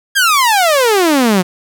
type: exponential sweep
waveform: sawtooth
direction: down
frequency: 1661.2 to 174.61 Hz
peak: -5 dBFS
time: 0.15-1.43 s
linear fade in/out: 20 ms
effects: none